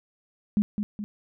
sine tone with echo, 207.7 Hz, G#3, in tune, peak -18 dBFS, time 0.57-0.62 s, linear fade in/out 0 ms, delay 210 ms, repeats 2, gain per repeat -6 dB, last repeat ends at 1.04 s, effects none

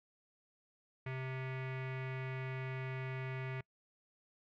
square tone with low-pass filter, 130.81 Hz, C3, in tune, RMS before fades -41 dBFS, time 1.06-3.61 s, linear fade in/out 5 ms, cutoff 2200 Hz, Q 3.8, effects noise-tail reverb RT60 0.1 s tail -26 dB re dry

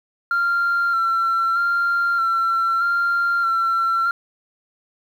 sine tone with vibrato, 1371 Hz, F6, 32 cents flat, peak -15 dBFS, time 0.31-4.11 s, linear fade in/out 2 ms, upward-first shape square, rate 0.8 Hz, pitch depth 23 cents each way, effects tanh soft clip ceiling -14 dBFS + 8-bit

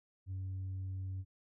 sine tone with tanh clipping, 94.6 Hz, F#2, 39 cents sharp, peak -38 dBFS, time 0.26-1.25 s, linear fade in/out 50 ms, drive 1 dB, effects none

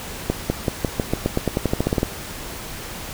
accelerating click train, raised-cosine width 2 ms, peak -5 dBFS, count 17, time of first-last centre 0.3-2.031 s, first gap 200 ms, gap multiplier 0.91, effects pink hiss -33 dBFS RMS until 3.13 s

